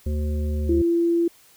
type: harmonic tone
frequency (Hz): 74.9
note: D2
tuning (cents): +35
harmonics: 1 / 3 / 5 / 7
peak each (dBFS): -22 / -32 / -36 / -39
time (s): 0.06-0.82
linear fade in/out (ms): 5
type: tone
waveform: sine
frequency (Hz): 339.2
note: E4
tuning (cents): +50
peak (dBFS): -17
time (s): 0.69-1.28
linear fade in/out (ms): 5
effects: white hiss -54 dBFS RMS until 1.56 s